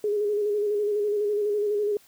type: tone with vibrato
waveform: sine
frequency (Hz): 415.3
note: G#4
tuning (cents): 0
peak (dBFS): -22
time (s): 0.04-1.97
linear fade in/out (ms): 2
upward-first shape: square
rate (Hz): 12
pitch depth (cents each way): 31
effects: white hiss -57 dBFS RMS until 2.07 s